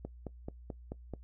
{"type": "click train", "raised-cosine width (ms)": 2, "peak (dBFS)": -26, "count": 6, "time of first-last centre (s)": [0.05, 1.137], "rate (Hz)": 4.6, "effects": ["noise-tail reverb RT60 0.1 s tail -20 dB re dry", "added 60 Hz sine -49 dBFS peak until 1.23 s"]}